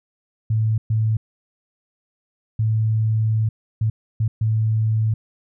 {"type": "tone bursts at uneven times", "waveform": "sine", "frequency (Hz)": 110, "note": "A2", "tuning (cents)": 0, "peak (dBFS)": -16, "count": 6, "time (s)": [[0.5, 0.78], [0.9, 1.17], [2.59, 3.49], [3.81, 3.9], [4.2, 4.28], [4.41, 5.14]], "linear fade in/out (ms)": 5, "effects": []}